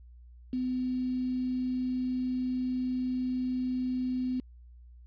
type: tone with quantisation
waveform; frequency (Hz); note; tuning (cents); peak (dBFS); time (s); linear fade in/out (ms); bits
sine; 253.6; B3; +46; -28; 0.53-4.4; 2; 8
effects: added 60 Hz sine -49 dBFS peak until 5.06 s + resampled to 11025 Hz